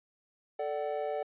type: chord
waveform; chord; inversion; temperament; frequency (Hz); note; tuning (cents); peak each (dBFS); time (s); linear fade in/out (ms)
triangle; D major; second; equal with one note detuned; 440 / 587.3 / 753.8; A4 / D5 / F#5; 0 / 0 / +32; -34 / -33 / -35; 0.59-1.23; 5
effects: resampled to 8000 Hz